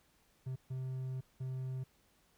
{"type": "tone bursts at uneven times", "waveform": "triangle", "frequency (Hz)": 130, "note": "C3", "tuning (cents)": -11, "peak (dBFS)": -35, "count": 3, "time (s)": [[0.46, 0.56], [0.7, 1.21], [1.4, 1.84]], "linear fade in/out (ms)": 10, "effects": ["pink hiss -71 dBFS RMS until 2.37 s"]}